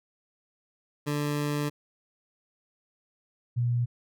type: tone pair in turn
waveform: 20% pulse / sine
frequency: 146.83 / 120.5 Hz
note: D3 / B2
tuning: 0 / -42 cents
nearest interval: minor third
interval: 342 cents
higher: first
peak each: -22 / -23 dBFS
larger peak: first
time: 1.06-1.7 / 3.56-3.86 s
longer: first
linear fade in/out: 20 ms
effects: none